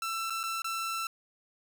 sawtooth tone with dropouts, 1337 Hz, E6, 24 cents sharp, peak -28 dBFS, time 0.02-1.07 s, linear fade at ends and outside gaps 2 ms, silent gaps 0.299-0.304 / 0.432-0.437 / 0.62-0.644 s, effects none

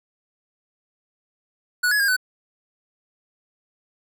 square tone with pitch steps, 1469 / 1686 / 1617 / 1504 Hz, F#6 / G#6 / G#6 / F#6, -13 / +26 / -47 / +28 cents, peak -18 dBFS, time 1.83-2.166 s, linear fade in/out 10 ms, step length 84 ms, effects none

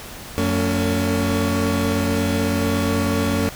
30% pulse tone cluster, 90.9 / 225.3 / 281.8 Hz, F#2 / A3 / C#4, -30 / +41 / +29 cents, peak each -20 dBFS, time 0.38-3.49 s, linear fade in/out 0 ms, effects pink hiss -36 dBFS RMS until 3.55 s

